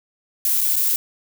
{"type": "noise with dropouts", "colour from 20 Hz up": "violet", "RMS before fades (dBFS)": -19, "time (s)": [0.45, 0.96], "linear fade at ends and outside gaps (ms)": 1, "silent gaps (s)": [[0.609, 0.613], [0.758, 0.764]], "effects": []}